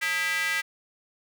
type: tone with high-pass filter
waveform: square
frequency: 180 Hz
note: F#3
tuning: 47 cents flat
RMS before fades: -27 dBFS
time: 0.01-0.62 s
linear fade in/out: 20 ms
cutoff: 1900 Hz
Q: 4.2
effects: none